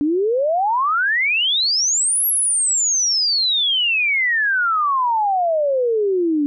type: exponential two-way sweep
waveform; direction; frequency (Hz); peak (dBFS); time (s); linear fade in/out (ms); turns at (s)
sine; up then down; 282.7 to 11650 to 282.7; -15; 0.01-6.46; 0; 2.26
effects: none